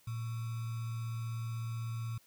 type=tone with sample-and-hold; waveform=sine; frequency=114.5 Hz; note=A#2; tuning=31 cents flat; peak=-35 dBFS; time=0.07-2.18 s; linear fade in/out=5 ms; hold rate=1225 Hz; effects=white hiss -66 dBFS RMS until 2.26 s